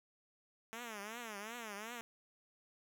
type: tone with vibrato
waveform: 5% pulse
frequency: 220 Hz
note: A3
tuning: in tune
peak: -33 dBFS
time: 0.73-2.01 s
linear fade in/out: 0 ms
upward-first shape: triangle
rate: 2.7 Hz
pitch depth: 200 cents each way
effects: none

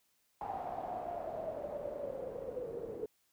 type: noise with low-pass filter sweep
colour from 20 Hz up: white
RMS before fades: -41 dBFS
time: 0.41-3.06 s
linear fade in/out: 2 ms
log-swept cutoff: 800 to 440 Hz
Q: 9.5
effects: white hiss -75 dBFS RMS until 3.32 s

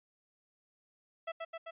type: tone with echo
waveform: sawtooth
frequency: 659.3 Hz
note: E5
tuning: in tune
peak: -32 dBFS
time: 1.27-1.32 s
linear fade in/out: 10 ms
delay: 130 ms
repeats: 3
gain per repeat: -2 dB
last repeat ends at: 1.71 s
effects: resampled to 8000 Hz

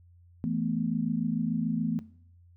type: chord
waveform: sine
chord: E suspended fourth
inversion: none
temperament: equal with one note detuned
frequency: 165.48 / 220 / 246.9 Hz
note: E3 / A3 / B3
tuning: +7 / 0 / 0 cents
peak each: -32 / -31 / -31 dBFS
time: 0.44-1.99 s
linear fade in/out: 0 ms
effects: noise-tail reverb RT60 0.6 s tail -18 dB re dry + added 87 Hz sine -54 dBFS peak until 2.56 s

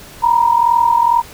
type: tone pair together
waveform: sine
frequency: 934.8 / 977 Hz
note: A#5 / B5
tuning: +5 / -19 cents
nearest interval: minor second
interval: 76 cents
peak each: -11 / -14 dBFS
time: 0.22-1.22 s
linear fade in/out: 20 ms
effects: pink hiss -37 dBFS RMS until 1.33 s

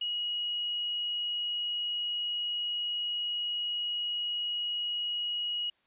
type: tone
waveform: sine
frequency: 2900 Hz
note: F#7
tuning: 35 cents flat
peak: -30 dBFS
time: 0.01-5.7 s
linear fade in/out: 5 ms
effects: white hiss -71 dBFS RMS until 5.86 s + resampled to 8000 Hz

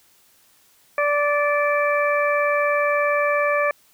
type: harmonic tone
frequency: 583 Hz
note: D5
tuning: 13 cents flat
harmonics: 1 / 2 / 3 / 4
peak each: -20 / -23 / -25 / -26 dBFS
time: 0.98-3.71 s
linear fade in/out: 2 ms
effects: white hiss -57 dBFS RMS until 3.93 s

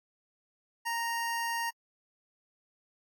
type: tone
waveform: 25% pulse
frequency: 930 Hz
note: A#5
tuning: 4 cents flat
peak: -27 dBFS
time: 0.85-1.71 s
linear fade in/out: 20 ms
effects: AAC 64 kbps

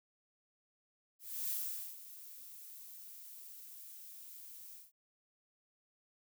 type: noise with ADSR envelope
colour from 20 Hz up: violet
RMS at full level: -37 dBFS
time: 1.19-4.92 s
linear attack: 300 ms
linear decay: 470 ms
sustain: -15 dB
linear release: 170 ms
effects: none

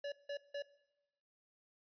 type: tone bursts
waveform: square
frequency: 571 Hz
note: D5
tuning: 49 cents flat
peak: -40 dBFS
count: 3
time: 0.04-0.623 s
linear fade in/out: 5 ms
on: 81 ms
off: 170 ms
effects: noise-tail reverb RT60 0.9 s tail -19 dB re dry + resampled to 11025 Hz

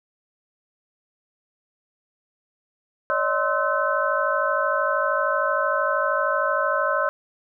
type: tone cluster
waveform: sine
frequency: 566 / 619 / 1045 / 1300 / 1520 Hz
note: C#5 / D#5 / C6 / E6 / F#6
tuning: +36 / -9 / -2 / -24 / +46 cents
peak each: -26 dBFS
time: 3.1-7.09 s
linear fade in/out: 0 ms
effects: none

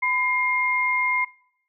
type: tone pair together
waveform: sine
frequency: 1002.4 / 2124 Hz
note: B5 / C7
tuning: +25 / +25 cents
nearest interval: octave + minor second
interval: 1300 cents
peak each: -25 / -21 dBFS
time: 0.02-1.25 s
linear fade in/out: 10 ms
effects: noise-tail reverb RT60 0.7 s tail -23 dB re dry

